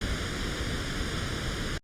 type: noise with comb filter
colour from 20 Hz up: pink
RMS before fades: -31 dBFS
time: 0.01-1.78 s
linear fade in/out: 5 ms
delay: 0.58 ms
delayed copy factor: +0.65
effects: low-pass 6000 Hz 12 dB/octave + Opus 48 kbps